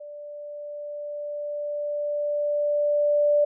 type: tone with level ramp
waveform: sine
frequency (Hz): 587.3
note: D5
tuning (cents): 0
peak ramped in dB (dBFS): -37 to -16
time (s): 0-3.45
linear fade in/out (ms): 10
effects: none